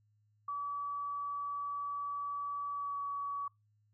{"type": "tone with pitch glide", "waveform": "sine", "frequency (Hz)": [1146, 1134.1], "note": ["D6", "C#6"], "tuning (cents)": [-43, 39], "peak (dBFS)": -35, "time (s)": [0.48, 3.48], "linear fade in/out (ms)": 5, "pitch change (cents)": -18, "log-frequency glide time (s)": [2.72, 2.99], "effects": ["noise-tail reverb RT60 0.2 s tail -25 dB re dry", "added 105 Hz sine -69 dBFS peak until 3.93 s"]}